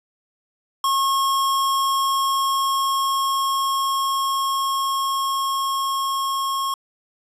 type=tone with level ramp; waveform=square; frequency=1086 Hz; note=C#6; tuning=36 cents flat; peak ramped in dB=-18 to -22 dBFS; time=0.84-6.74 s; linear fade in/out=2 ms; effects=resampled to 32000 Hz